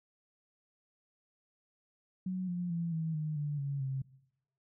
sine tone with pitch steps, 185 / 176.65 / 168.67 / 161.05 / 153.78 / 146.83 / 140.2 / 133.87 Hz, F#3 / F3 / E3 / E3 / D#3 / D3 / C#3 / C3, 0 / +20 / +40 / -40 / -20 / 0 / +20 / +40 cents, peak -32 dBFS, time 2.26-4.02 s, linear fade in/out 5 ms, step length 220 ms, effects noise-tail reverb RT60 0.8 s tail -20 dB re dry

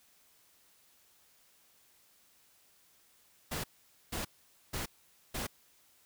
pink noise bursts, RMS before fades -37 dBFS, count 4, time 3.51-5.47 s, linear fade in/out 10 ms, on 130 ms, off 480 ms, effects white hiss -66 dBFS RMS until 6.05 s

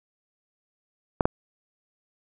clicks, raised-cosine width 1 ms, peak -6 dBFS, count 2, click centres 1.208 / 1.255 s, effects none

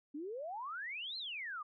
sine exponential two-way sweep, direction up then down, 276.9 to 4258 to 1154 Hz, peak -40 dBFS, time 0.14-1.63 s, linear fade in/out 10 ms, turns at 1.17 s, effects none

